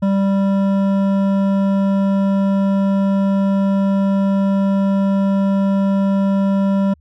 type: tone with hard clipping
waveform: sine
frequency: 196 Hz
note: G3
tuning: in tune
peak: -15 dBFS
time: 0.02-6.94 s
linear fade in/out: 10 ms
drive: 11 dB
effects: added 75 Hz sine -50 dBFS peak until 7 s